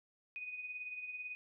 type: tone with tremolo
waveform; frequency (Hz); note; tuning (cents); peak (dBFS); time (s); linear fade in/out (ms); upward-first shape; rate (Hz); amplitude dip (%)
sine; 2489; D#7; 0; -39; 0.36-1.35; 0; triangle; 18; 60
effects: none